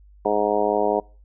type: harmonic tone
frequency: 104.3 Hz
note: G#2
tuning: 8 cents sharp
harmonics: 2 / 3 / 4 / 5 / 6 / 7 / 8 / 9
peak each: -32 / -29 / -23 / -26 / -25 / -25 / -32 / -28 dBFS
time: 0.25-1 s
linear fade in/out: 5 ms
effects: noise-tail reverb RT60 0.4 s tail -26 dB re dry + added 50 Hz sine -47 dBFS peak until 1.24 s